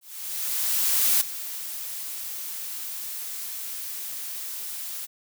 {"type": "noise with ADSR envelope", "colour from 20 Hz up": "blue", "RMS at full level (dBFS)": -20, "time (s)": [0.01, 5.07], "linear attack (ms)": 1200, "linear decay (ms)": 6, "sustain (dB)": -14, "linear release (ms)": 28, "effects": []}